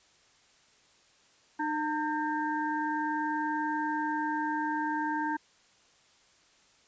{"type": "harmonic tone with a mistuned harmonic", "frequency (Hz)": 303.4, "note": "D#4", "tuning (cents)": -44, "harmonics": [1, 3, 5, 6], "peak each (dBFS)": [-33, -31, -36, -45], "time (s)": [1.59, 5.37], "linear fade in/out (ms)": 10, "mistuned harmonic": 5, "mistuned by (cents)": 73, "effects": ["white hiss -63 dBFS RMS until 6.87 s", "resampled to 16000 Hz"]}